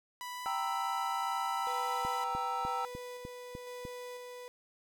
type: tone with pitch glide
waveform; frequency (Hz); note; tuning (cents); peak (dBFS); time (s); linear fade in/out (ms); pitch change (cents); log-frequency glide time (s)
sawtooth; 987.8 to 994.7; B5 to B5; 0 to +12; -36; 0.21-2.24; 0; +12; 0.32-0.45
type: chord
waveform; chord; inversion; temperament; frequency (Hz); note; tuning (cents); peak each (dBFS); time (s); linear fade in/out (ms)
triangle; E diminished; first; equal; 784 / 932.3 / 1318.5; G5 / Bb5 / E6; 0 / 0 / 0; -35; 0.46-2.85; 0
type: tone with tremolo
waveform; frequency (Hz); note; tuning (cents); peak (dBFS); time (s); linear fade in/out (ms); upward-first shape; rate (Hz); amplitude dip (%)
35% pulse; 493.9; B4; 0; -40; 1.67-4.48; 0; square; 1; 25
type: click train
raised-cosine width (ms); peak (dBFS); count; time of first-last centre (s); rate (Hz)
3; -30; 7; 2.05-3.852; 3.33
effects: none